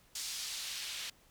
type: noise with band-pass filter sweep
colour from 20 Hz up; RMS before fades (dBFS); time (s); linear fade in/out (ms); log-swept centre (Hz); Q
white; -41; 0.15-1.1; 5; 5200 to 3100; 1.2
effects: pink hiss -65 dBFS RMS until 1.3 s